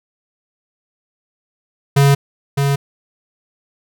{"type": "tone with echo", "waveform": "square", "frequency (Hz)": 140, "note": "C#3", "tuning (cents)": 18, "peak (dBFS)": -9, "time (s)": [1.96, 2.15], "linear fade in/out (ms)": 10, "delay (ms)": 610, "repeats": 1, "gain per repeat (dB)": -5, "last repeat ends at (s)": 2.76, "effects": []}